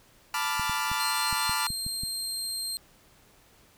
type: chord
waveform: sawtooth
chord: B half-diminished seventh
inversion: third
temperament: equal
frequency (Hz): 880 / 987.8 / 1174.7 / 1396.9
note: A5 / B5 / D6 / F6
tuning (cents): 0 / 0 / 0 / 0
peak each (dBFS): -29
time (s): 0.34-1.67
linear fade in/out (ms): 2
type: clicks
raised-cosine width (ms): 5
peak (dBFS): -25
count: 8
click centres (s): 0.596 / 0.696 / 0.916 / 1.328 / 1.495 / 1.704 / 1.865 / 2.035
type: tone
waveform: 25% pulse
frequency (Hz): 4186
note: C8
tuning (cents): 0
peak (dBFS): -26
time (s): 1-2.77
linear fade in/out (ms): 0
effects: pink hiss -59 dBFS RMS until 3.77 s